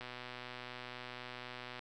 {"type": "click train", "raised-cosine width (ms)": 0.3, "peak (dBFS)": -29, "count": 222, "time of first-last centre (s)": [0.01, 1.792], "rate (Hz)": 124, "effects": []}